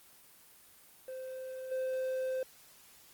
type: tone with level steps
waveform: triangle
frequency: 519 Hz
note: C5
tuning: 14 cents flat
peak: -38 / -30 dBFS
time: 1.08-2.43 s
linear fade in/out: 2 ms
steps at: 1.71 s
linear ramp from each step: 10 ms
effects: white hiss -59 dBFS RMS until 3.13 s + Opus 24 kbps